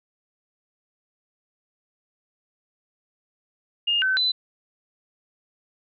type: tone with pitch steps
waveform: sine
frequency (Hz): 2832 / 1528 / 4010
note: F7 / G6 / B7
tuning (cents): +23 / -45 / +26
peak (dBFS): -19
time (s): 3.87-4.32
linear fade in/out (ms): 10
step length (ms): 150
effects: none